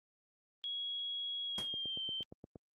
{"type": "tone with pitch glide", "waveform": "sine", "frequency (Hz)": [3322, 3117], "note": ["G#7", "G7"], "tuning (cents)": [0, -11], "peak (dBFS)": -37, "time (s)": [0.64, 2.23], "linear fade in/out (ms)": 0, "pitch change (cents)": -111, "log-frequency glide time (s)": [1.46, 2.03]}
{"type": "noise with exponential decay", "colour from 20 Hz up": "pink", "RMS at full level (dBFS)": -38, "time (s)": [1.58, 1.72], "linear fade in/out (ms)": 1, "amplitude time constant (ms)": 29}
{"type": "click train", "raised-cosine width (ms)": 2, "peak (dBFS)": -35, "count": 8, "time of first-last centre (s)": [1.74, 2.558], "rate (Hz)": 8.56}
{"effects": ["high-pass 80 Hz 12 dB/octave", "Opus 32 kbps"]}